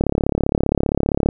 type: click train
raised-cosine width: 2 ms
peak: -3 dBFS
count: 46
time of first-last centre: 0.01-1.288 s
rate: 35.2 Hz
effects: none